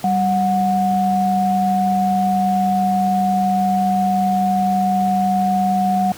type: tone pair together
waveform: sine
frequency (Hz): 193.62 / 731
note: G3 / F#5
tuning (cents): -21 / -21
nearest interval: octave + major seventh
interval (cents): 2300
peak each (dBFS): -18 / -16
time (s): 0.04-6.12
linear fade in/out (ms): 2
effects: pink hiss -37 dBFS RMS until 6.17 s + high-pass 80 Hz 12 dB/octave